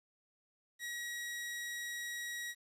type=tone; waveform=sawtooth; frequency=1909 Hz; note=A#6; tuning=41 cents sharp; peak=-36 dBFS; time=0.79-2.55 s; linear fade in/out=50 ms; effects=resampled to 32000 Hz + 11-bit